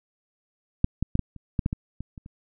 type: clicks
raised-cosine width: 5 ms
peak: -6 / -12 / -9 / -12 / -30 / -11 / -11 / -15 / -21 / -28 / -30 dBFS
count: 11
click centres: 0.844 / 1.026 / 1.154 / 1.193 / 1.363 / 1.592 / 1.661 / 1.729 / 2.006 / 2.178 / 2.261 s
effects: none